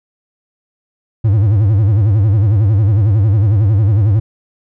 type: tone with vibrato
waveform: triangle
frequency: 103.83 Hz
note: G#2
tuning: in tune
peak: -6 dBFS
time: 1.24-4.2 s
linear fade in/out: 10 ms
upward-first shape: sine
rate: 11 Hz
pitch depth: 160 cents each way
effects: none